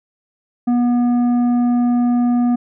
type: tone with tanh clipping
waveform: triangle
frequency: 242.4 Hz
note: B3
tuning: 32 cents flat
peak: -14 dBFS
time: 0.67-2.56 s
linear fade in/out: 10 ms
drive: 12 dB
effects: none